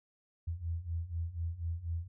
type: beating tone pair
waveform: sine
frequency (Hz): 81.5 / 85.6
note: E2 / F2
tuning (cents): -19 / -34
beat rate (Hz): 4.1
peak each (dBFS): -39 / -36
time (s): 0.47-2.08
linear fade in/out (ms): 10
effects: none